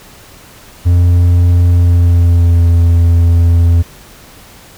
triangle tone with pitch glide, 87.5 to 85.06 Hz, F2 to F2, +4 to -45 cents, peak -3 dBFS, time 0.85-3.83 s, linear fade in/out 20 ms, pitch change -49 cents, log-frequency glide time 1.67-2.67 s, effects pink hiss -38 dBFS RMS until 4.77 s

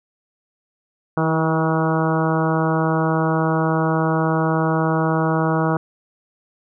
harmonic tone with a mistuned harmonic, 160 Hz, D#3, 49 cents sharp, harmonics 1 / 2 / 3 / 4 / 5 / 6 / 7 / 8 / 9, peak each -20 / -23 / -25 / -26 / -27 / -28 / -28 / -29 / -30 dBFS, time 1.17-5.77 s, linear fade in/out 2 ms, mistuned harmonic 2, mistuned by +19 cents, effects none

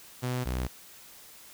sawtooth tone pair in turn, 125.4 / 62.7 Hz, B2 / B1, +27 / +27 cents, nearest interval octave, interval 1200 cents, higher first, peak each -25 dBFS, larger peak neither, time 0.22-0.45 / 0.45-0.68 s, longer neither, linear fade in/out 20 ms, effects white hiss -51 dBFS RMS until 1.53 s

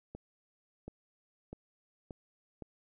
accelerating click train, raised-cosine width 2 ms, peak -30 dBFS, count 5, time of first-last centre 0.15-2.623 s, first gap 730 ms, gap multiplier 0.89, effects none

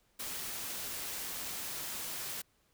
white noise, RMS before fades -40 dBFS, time 0.19-2.42 s, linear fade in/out 10 ms, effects pink hiss -72 dBFS RMS until 2.73 s

